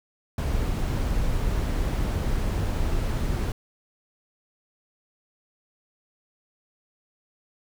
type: noise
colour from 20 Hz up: brown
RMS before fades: -25 dBFS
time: 0.38-3.52 s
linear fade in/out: 2 ms
effects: none